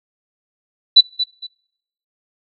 sine tone with echo, 3971 Hz, B7, 9 cents sharp, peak -3 dBFS, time 0.96-1.01 s, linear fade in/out 10 ms, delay 230 ms, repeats 2, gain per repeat -12 dB, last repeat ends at 1.47 s, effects noise-tail reverb RT60 0.8 s tail -24 dB re dry

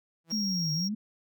sawtooth tone with exponential growth, 164.81 Hz, E3, in tune, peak -37 dBFS, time 0.24-0.32 s, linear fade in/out 5 ms, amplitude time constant 16 ms
triangle tone, 5588 Hz, F8, in tune, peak -29 dBFS, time 0.3-0.89 s, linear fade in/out 20 ms
sine linear two-way sweep, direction down then up, 222 to 149.8 to 222 Hz, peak -29 dBFS, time 0.32-0.95 s, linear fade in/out 10 ms, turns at 0.73 s
effects none

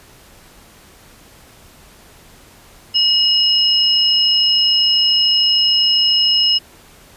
sine tone pair together, 2900 / 5167 Hz, F#7 / E8, -35 / -35 cents, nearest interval minor seventh, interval 1000 cents, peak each -14 dBFS, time 2.94-6.59 s, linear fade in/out 20 ms, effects pink hiss -45 dBFS RMS until 7.16 s + resampled to 32000 Hz

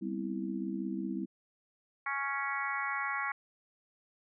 sine chord, C major seventh, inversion second, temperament just, 196.22 / 245.3 / 261.6 / 327 Hz, G3 / B3 / C4 / E4, +2 / -12 / 0 / -14 cents, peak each -37 / -42 / -40 / -38 dBFS, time 0.01-1.26 s, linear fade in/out 20 ms
harmonic tone, 277.5 Hz, C#4, 2 cents sharp, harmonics 3 / 4 / 5 / 6 / 7 / 8, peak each -41 / -37 / -39 / -41 / -38 / -40 dBFS, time 2.06-3.32 s, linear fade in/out 5 ms
effects none

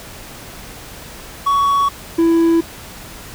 triangle tone pair in turn, 1121 / 332.1 Hz, C#6 / E4, +19 / +13 cents, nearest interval octave + major sixth, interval 2106 cents, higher first, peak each -10 / -8 dBFS, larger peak second, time 1.46-1.89 / 2.18-2.61 s, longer neither, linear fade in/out 10 ms, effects pink hiss -35 dBFS RMS until 3.34 s

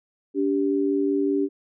sine tone pair together, 286.9 / 392 Hz, D4 / G4, -40 / 0 cents, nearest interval perfect fourth, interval 540 cents, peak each -22 / -23 dBFS, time 0.34-1.49 s, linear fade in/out 50 ms, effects none

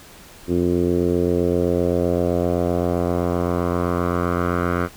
10% pulse tone with low-pass filter sweep, 87.7 Hz, F2, 8 cents sharp, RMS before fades -20 dBFS, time 0.47-4.89 s, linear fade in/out 50 ms, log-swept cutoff 340 to 1500 Hz, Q 2.4, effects pink hiss -44 dBFS RMS until 4.96 s

